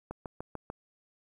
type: click train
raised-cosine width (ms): 1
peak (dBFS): -24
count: 5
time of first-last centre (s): 0.11-0.701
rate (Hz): 6.77
effects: 10-bit